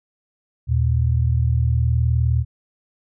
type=tone pair together; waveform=sine; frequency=79.22 / 118.7 Hz; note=D#2 / A#2; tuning=+32 / +32 cents; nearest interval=perfect fifth; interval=700 cents; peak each=-18 dBFS; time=0.67-2.45 s; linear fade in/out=50 ms; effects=none